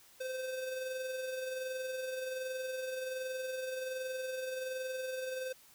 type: tone with amplitude modulation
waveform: square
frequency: 517 Hz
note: C5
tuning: 21 cents flat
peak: -36 dBFS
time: 0.2-5.53 s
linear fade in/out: 10 ms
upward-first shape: sine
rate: 21.3 Hz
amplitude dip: 35%
effects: white hiss -61 dBFS RMS until 5.74 s